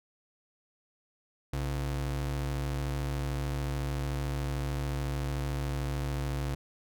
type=ring-modulated tone; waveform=square; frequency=98 Hz; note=G2; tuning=in tune; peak=-28 dBFS; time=1.53-6.55 s; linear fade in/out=5 ms; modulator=36.8 Hz; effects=none